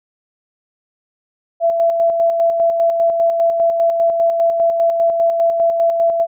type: tone with tremolo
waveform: sine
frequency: 671 Hz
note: E5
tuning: 31 cents sharp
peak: -10 dBFS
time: 1.6-6.27 s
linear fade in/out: 50 ms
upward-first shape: square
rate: 5 Hz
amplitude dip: 40%
effects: none